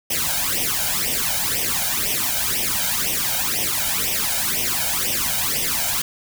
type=noise with flanger; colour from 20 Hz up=white; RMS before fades=-22 dBFS; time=0.1-6.02 s; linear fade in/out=5 ms; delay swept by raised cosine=0.34 to 1.34 ms; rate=2 Hz; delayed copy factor=+0.85; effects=none